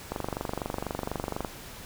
click train, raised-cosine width 1 ms, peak -16 dBFS, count 33, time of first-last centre 0.12-1.448 s, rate 24.1 Hz, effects pink hiss -44 dBFS RMS until 1.85 s

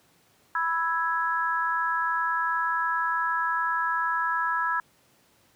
sine chord, E major, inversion second, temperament equal, 987.8 / 1318.5 / 1661.2 Hz, B5 / E6 / G#6, 0 / 0 / 0 cents, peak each -28 dBFS, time 0.55-4.8 s, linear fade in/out 2 ms, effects pink hiss -62 dBFS RMS until 5.55 s + high-pass 100 Hz 12 dB/octave

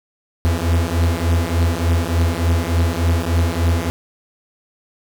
45% pulse beating tone pair, 82.41 / 85.81 Hz, E2 / F2, 0 / -30 cents, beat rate 3.4 Hz, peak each -18 dBFS, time 0.45-3.9 s, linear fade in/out 0 ms, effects none

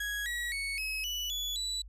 35% pulse tone with pitch steps, 1661.2 / 1919.3 / 2217 / 2562 / 2960 / 3420 / 3951 Hz, G#6 / B6 / C#7 / E7 / F#7 / A7 / B7, 0 / -50 / 0 / -50 / 0 / -50 / 0 cents, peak -31 dBFS, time 0-1.82 s, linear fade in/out 5 ms, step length 260 ms, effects added 50 Hz sine -46 dBFS peak until 1.88 s + resampled to 32000 Hz

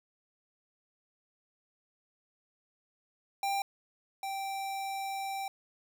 square tone pair in turn, 791 / 781.5 Hz, G5 / G5, +15 / -6 cents, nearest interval unison, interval 21 cents, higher first, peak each -30 / -35 dBFS, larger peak first, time 3.43-3.62 / 4.23-5.48 s, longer second, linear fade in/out 2 ms, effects none

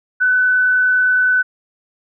sine tone with frequency modulation, 1502 Hz, F#6, 26 cents sharp, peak -11 dBFS, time 0.2-1.43 s, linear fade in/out 20 ms, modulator 29.8 Hz, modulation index 0.37, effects none

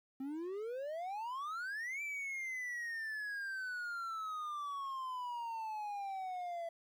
triangle exponential two-way sweep, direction up then down, 260 to 2349 to 666 Hz, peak -37 dBFS, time 0.2-6.69 s, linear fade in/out 5 ms, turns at 2.02 s, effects 12-bit

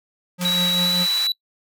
square tone with tremolo, 178.8 Hz, F3, 41 cents sharp, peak -22 dBFS, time 0.38-1.07 s, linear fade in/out 50 ms, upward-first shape triangle, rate 5.1 Hz, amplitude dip 50%
pink band-pass noise, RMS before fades -31 dBFS, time 0.41-1.27 s, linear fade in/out 2 ms, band 1300 to 16000 Hz, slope 12 dB/octave
triangle tone with pitch glide, 3892 to 3944 Hz, B7 to B7, -26 to -3 cents, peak -17 dBFS, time 0.45-1.32 s, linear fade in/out 2 ms, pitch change +23 cents, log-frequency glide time 0.74-0.92 s
effects noise-tail reverb RT60 0.1 s tail -25 dB re dry

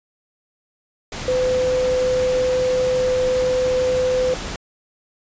sine tone in noise, 508 Hz, B4, 49 cents sharp, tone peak -16 dBFS, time 1.28-4.34 s, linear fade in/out 2 ms, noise pink, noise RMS -29 dBFS, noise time 1.12-4.56 s, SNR +10 dB, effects resampled to 16000 Hz

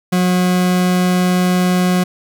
40% pulse tone, 181.2 Hz, F#3, 36 cents flat, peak -11 dBFS, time 0.12-2.04 s, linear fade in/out 10 ms, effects none

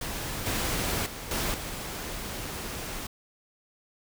pink noise with level steps, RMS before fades -34 / -29 / -39 / -29 / -36 dBFS, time 0.01-3.07 s, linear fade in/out 5 ms, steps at 0.46 / 1.06 / 1.31 / 1.54 s, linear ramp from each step 2 ms, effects none

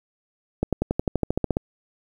accelerating click train, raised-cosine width 2 ms, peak -8 dBFS, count 13, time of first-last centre 0.63-1.569 s, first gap 97 ms, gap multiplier 0.96, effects 8-bit

